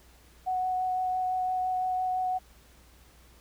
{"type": "tone with vibrato", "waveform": "sine", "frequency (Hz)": 740, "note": "F#5", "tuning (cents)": 0, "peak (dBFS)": -26, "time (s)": [0.46, 2.39], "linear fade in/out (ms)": 20, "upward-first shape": "sine", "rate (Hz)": 5.9, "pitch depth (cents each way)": 9, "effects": ["added 60 Hz sine -57 dBFS peak until 3.4 s", "pink hiss -59 dBFS RMS until 3.4 s"]}